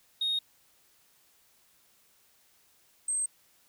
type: tone pair in turn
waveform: sine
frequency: 3726 / 8314 Hz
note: A#7 / C9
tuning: -2 / -12 cents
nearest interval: octave + major second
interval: 1390 cents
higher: second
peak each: -25 / -26 dBFS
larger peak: first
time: 0.21-0.39 / 3.08-3.26 s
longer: neither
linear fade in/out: 5 ms
effects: tanh soft clip ceiling -24 dBFS + white hiss -65 dBFS RMS until 3.68 s